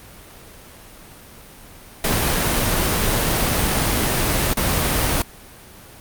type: noise with dropouts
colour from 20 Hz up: pink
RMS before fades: -19 dBFS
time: 2.04-5.22 s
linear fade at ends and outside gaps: 2 ms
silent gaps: 4.534-4.571 s
effects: pink hiss -42 dBFS RMS until 6 s + Opus 32 kbps

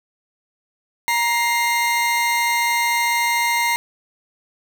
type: tone pair together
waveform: 40% pulse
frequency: 939.3 / 2105 Hz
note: A#5 / C7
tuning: +13 / +10 cents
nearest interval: octave + major second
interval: 1397 cents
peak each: -19 dBFS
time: 1.08-3.76 s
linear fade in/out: 0 ms
effects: 7-bit

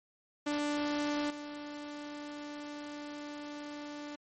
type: tone with level steps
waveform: sawtooth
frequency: 293.7 Hz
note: D4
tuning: in tune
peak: -27 / -37 dBFS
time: 0.46-4.16 s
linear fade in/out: 10 ms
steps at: 1.3 s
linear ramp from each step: 5 ms
effects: low-pass 10000 Hz 12 dB/octave + MP3 32 kbps

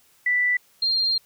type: tone pair in turn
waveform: sine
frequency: 1975.5 / 4195 Hz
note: B6 / C8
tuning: 0 / +4 cents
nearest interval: octave + minor second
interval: 1304 cents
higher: second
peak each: -18 / -19 dBFS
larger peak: first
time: 0.26-0.57 / 0.82-1.18 s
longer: second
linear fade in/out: 5 ms
effects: white hiss -59 dBFS RMS until 1.25 s

